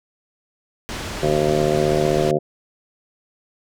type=low-pass noise; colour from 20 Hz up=pink; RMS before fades=-29 dBFS; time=0.89-2.31 s; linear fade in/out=0 ms; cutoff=6800 Hz; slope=12 dB/octave
type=harmonic tone; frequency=75.7 Hz; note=D#2; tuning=47 cents flat; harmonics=2 / 3 / 4 / 5 / 6 / 7 / 8 / 9; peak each=-24 / -28 / -29 / -20 / -27 / -23 / -28 / -24 dBFS; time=1.22-2.39 s; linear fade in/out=20 ms
effects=none